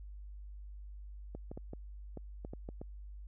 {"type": "clicks", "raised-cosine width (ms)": 2, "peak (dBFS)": -30, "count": 9, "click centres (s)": [1.35, 1.515, 1.575, 1.734, 2.173, 2.449, 2.535, 2.689, 2.815], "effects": ["added 50 Hz sine -45 dBFS peak until 3.27 s"]}